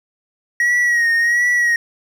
triangle tone with vibrato, 1898 Hz, A#6, 31 cents sharp, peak -11 dBFS, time 0.6-1.76 s, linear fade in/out 2 ms, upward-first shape sine, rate 1.4 Hz, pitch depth 48 cents each way, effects none

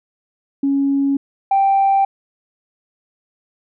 sine tone pair in turn, 277.2 / 784 Hz, C#4 / G5, 0 / 0 cents, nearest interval octave + tritone, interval 1800 cents, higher second, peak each -13 / -10 dBFS, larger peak second, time 0.63-1.17 / 1.51-2.05 s, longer neither, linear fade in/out 5 ms, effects tanh soft clip ceiling -8 dBFS

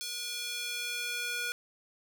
square tone with high-pass filter sweep, 481.4 Hz, B4, 44 cents flat, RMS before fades -36 dBFS, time 0.01-1.52 s, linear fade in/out 0 ms, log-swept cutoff 4000 to 1700 Hz, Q 1.4, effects none

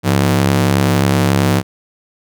sawtooth ring-modulated tone, 138.59 Hz, C#3, in tune, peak -4 dBFS, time 0.03-1.63 s, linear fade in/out 50 ms, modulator 35.5 Hz, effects none

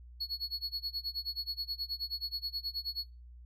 triangle tone with tremolo, 4369 Hz, C#8, 26 cents flat, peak -31 dBFS, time 0.2-3.05 s, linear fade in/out 10 ms, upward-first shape sine, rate 9.4 Hz, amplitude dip 100%, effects noise-tail reverb RT60 0.3 s tail -23 dB re dry + added 60 Hz sine -49 dBFS peak until 3.45 s

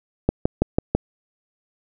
click train, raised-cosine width 2 ms, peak -3 dBFS, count 5, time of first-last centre 0.29-0.95 s, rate 6.06 Hz, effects none

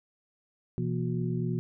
sine tone cluster, 124.4 / 168 / 236.8 / 362.8 Hz, B2 / E3 / A#3 / F#4, +13 / +33 / +27 / -34 cents, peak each -31 / -31 / -36 / -37 dBFS, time 0.78-1.59 s, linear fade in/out 0 ms, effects none

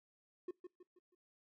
triangle tone with echo, 360 Hz, F#4, 47 cents flat, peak -37 dBFS, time 0.48-0.51 s, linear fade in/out 5 ms, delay 160 ms, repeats 4, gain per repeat -8 dB, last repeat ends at 1.15 s, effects noise-tail reverb RT60 0.2 s tail -25 dB re dry + tanh soft clip ceiling -33 dBFS

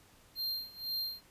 square tone with tremolo, 4186 Hz, C8, in tune, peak -33 dBFS, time 0.35-1.22 s, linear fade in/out 50 ms, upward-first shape sine, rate 2 Hz, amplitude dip 90%, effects pink hiss -62 dBFS RMS until 1.3 s + resampled to 32000 Hz

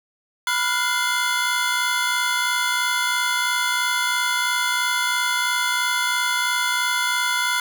square tone cluster, 986 / 1400 / 1463 / 2081 / 3431 Hz, B5 / F6 / F#6 / C7 / A7, -3 / +4 / -20 / -10 / -44 cents, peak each -27 dBFS, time 0.47-7.6 s, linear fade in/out 2 ms, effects none

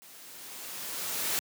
white noise with level ramp, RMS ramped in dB -52 to -29 dBFS, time 0.02-1.39 s, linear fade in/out 0 ms, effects high-pass 150 Hz 12 dB/octave

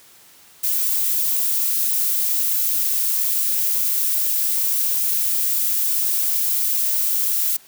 violet noise, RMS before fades -20 dBFS, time 0.63-7.57 s, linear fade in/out 10 ms, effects white hiss -49 dBFS RMS until 7.67 s + high-pass 80 Hz 12 dB/octave

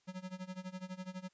square tone with tremolo, 185 Hz, F#3, in tune, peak -40 dBFS, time 0.07-1.29 s, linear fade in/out 20 ms, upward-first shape sine, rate 12 Hz, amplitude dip 90%, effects white hiss -75 dBFS RMS until 1.33 s + resampled to 16000 Hz

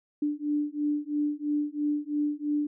sine beating tone pair, 293.7 / 296.7 Hz, D4 / D4, 0 / +18 cents, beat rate 3 Hz, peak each -29 dBFS, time 0.22-2.67 s, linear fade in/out 5 ms, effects none

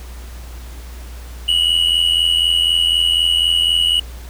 triangle tone pair together, 2881 / 2965 Hz, F#7 / F#7, -47 / +3 cents, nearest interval unison, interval 50 cents, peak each -14 dBFS, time 1.48-4 s, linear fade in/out 5 ms, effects added 60 Hz sine -30 dBFS peak until 4.29 s + pink hiss -41 dBFS RMS until 4.29 s

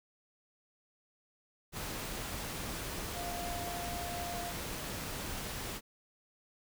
sine tone in noise, 698.5 Hz, F5, in tune, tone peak -40 dBFS, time 3.13-4.53 s, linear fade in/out 50 ms, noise pink, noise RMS -40 dBFS, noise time 1.72-5.81 s, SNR -3 dB, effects none

